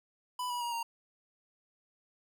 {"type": "tone with pitch steps", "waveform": "square", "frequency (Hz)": [994, 971.9, 950.2, 929], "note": ["B5", "B5", "A#5", "A#5"], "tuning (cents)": [11, -28, 33, -6], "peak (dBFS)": -34, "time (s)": [0.39, 0.83], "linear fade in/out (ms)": 5, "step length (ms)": 110, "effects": []}